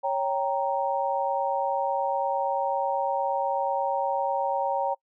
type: chord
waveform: sine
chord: G diminished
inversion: second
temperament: equal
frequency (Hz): 554.4 / 784 / 932.3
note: Db5 / G5 / Bb5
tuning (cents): 0 / 0 / 0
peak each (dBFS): -28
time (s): 0.03-4.95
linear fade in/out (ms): 20
effects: noise-tail reverb RT60 0.1 s tail -25 dB re dry